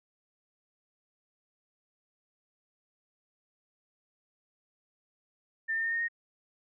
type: tone with pitch steps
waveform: sine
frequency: 1796 / 1811.6 / 1827.4 / 1843.3 / 1859.3 Hz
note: A6 / A#6 / A#6 / A#6 / A#6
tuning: +35 / -50 / -35 / -20 / -5 cents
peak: -28 dBFS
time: 5.68-6.085 s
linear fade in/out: 20 ms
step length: 81 ms
effects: none